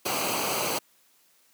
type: noise with comb filter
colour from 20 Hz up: pink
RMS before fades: -28 dBFS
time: 0.05-0.79 s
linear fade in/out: 10 ms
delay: 0.56 ms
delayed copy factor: -0.65
effects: white hiss -63 dBFS RMS until 1.53 s + high-pass 150 Hz 12 dB/octave